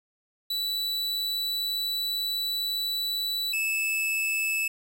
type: tone pair in turn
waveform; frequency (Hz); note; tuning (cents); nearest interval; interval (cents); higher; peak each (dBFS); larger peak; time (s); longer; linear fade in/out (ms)
45% pulse; 3951 / 2618; B7 / E7; 0 / -13; perfect fifth; 713; first; -27 / -25; second; 0.5-3.53 / 3.53-4.68; first; 5
effects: 10-bit